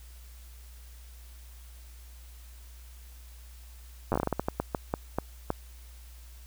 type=slowing click train; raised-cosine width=1 ms; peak=-13 dBFS; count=16; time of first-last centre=4.12-5.504 s; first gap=9 ms; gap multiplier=1.29; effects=added 60 Hz sine -46 dBFS peak until 6.46 s + white hiss -57 dBFS RMS until 6.46 s